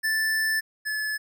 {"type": "tone pair in turn", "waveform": "square", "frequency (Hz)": [1760, 1722.8], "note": ["A6", "A6"], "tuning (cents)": [0, -37], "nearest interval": "unison", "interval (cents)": 37, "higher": "first", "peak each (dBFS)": [-23, -27], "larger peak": "first", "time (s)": [[0.03, 0.61], [0.85, 1.18]], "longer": "first", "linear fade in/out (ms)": 20, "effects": []}